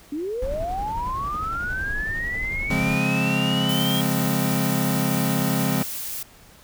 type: linear sweep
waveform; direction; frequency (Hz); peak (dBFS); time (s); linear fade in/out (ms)
sine; up; 277.2 to 3244; -25; 0.12-4.01; 5
type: noise with tremolo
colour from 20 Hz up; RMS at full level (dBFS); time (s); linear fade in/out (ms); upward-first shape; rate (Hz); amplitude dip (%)
brown; -31; 0.42-2.96; 2; sine; 11; 30
type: chord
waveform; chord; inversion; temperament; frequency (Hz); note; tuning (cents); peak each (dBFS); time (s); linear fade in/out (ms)
square; Db major seventh; none; equal; 138.59 / 174.61 / 207.7 / 261.6; Db3 / F3 / Ab3 / C4; 0 / 0 / 0 / 0; -27; 2.7-5.83; 5
type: noise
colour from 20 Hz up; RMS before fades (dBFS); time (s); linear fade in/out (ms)
blue; -31; 3.69-6.23; 5
effects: pink hiss -50 dBFS RMS until 6.63 s